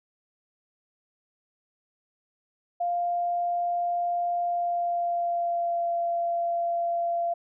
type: tone with pitch glide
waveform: sine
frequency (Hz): 698.5 to 686.1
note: F5 to F5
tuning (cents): 0 to -31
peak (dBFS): -24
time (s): 2.8-7.34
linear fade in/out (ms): 10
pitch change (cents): -31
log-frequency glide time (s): 4.44-5.9
effects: none